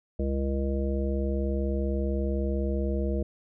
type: harmonic tone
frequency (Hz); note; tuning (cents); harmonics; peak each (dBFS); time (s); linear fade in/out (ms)
67.9; C#2; -35; 1 / 3 / 5 / 7 / 9; -27 / -32 / -34 / -35 / -37; 0.19-3.23; 5
effects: none